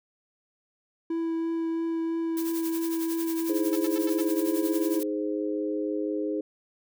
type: tone with vibrato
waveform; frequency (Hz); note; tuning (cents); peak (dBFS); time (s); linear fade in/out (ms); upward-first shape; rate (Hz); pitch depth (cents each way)
triangle; 329.5; E4; -1; -24; 1.1-5; 5; triangle; 3; 10
type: noise with tremolo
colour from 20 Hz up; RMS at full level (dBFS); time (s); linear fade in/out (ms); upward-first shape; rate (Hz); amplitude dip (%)
blue; -35; 2.37-5.03; 0; triangle; 11; 80
type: chord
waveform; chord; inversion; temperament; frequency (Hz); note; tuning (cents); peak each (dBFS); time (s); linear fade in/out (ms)
sine; Ab major; second; equal with one note detuned; 311.1 / 415.3 / 521.1; Eb4 / Ab4 / C5; 0 / 0 / -7; -29 / -31 / -34; 3.49-6.41; 5
type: tone bursts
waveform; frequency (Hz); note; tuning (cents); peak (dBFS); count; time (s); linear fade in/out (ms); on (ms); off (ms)
5% pulse; 440; A4; 0; -27; 5; 3.73-4.209; 0; 23; 91
effects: none